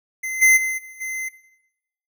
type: tone with level steps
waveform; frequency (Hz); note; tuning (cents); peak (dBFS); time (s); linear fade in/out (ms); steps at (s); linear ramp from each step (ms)
square; 2063; C7; -25; -25 / -11 / -23 / -38 / -26; 0.23-1.29; 10; 0.41 / 0.56 / 0.77 / 1; 20
effects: noise-tail reverb RT60 0.9 s tail -17 dB re dry